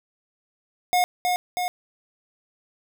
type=tone with echo; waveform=square; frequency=721 Hz; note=F#5; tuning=45 cents flat; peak=-18 dBFS; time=0.93-1.04 s; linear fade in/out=0 ms; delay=320 ms; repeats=2; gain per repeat=-3 dB; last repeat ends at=1.68 s; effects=none